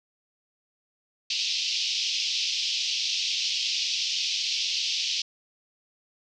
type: band-pass noise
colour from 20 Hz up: white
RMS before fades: -28 dBFS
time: 1.3-5.22 s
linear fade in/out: 5 ms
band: 2600 to 5600 Hz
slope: 48 dB/octave
effects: none